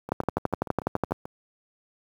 two click trains, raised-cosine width 1 ms, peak -22 / -9 dBFS, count 9 / 13, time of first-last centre 0.09-1.254 / 0.12-1.12 s, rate 6.87 / 12 Hz, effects high-pass 80 Hz 12 dB/octave + 8-bit

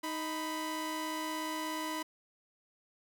sawtooth tone pair together, 312.4 / 994 Hz, D#4 / B5, +7 / +11 cents, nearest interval octave + minor sixth, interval 2004 cents, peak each -34 / -34 dBFS, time 0.03-2.03 s, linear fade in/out 10 ms, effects none

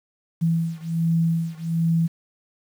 sine beating tone pair, 164.81 / 166.11 Hz, E3 / E3, 0 / +14 cents, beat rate 1.3 Hz, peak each -22 / -23 dBFS, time 0.41-2.08 s, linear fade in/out 20 ms, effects 8-bit

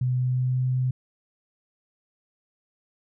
sine tone with pitch glide, 126.3 to 127.99 Hz, B2 to C3, +39 to -38 cents, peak -21 dBFS, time 0.01-0.91 s, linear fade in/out 5 ms, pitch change +23 cents, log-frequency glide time 0.16-0.65 s, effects none

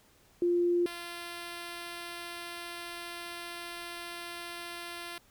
sine / 5% pulse tone pair in turn, 349.2 / 345 Hz, F4 / F4, 0 / -21 cents, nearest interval unison, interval 21 cents, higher first, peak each -24 / -28 dBFS, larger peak first, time 0.42-0.86 / 0.86-5.18 s, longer second, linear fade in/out 2 ms, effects pink hiss -63 dBFS RMS until 5.3 s

